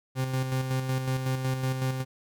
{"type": "tone with tremolo", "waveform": "40% pulse", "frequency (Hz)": 130.6, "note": "C3", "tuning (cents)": -3, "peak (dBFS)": -24, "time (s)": [0.15, 2.05], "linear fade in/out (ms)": 50, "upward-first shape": "square", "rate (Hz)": 5.4, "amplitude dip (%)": 45, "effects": []}